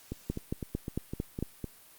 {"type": "two click trains", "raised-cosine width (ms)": 3, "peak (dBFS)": [-18, -22], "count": [6, 7], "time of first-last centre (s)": [[0.3, 1.426], [0.12, 1.643]], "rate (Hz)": [4.44, 3.94], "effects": ["white hiss -56 dBFS RMS until 1.98 s", "Opus 48 kbps"]}